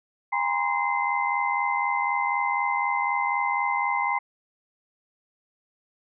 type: tone cluster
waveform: sine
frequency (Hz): 812 / 953 / 1037 / 2072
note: G#5 / A#5 / C6 / C7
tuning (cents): -39 / +38 / -16 / -17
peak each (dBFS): -28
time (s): 0.32-4.19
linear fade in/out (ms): 10
effects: none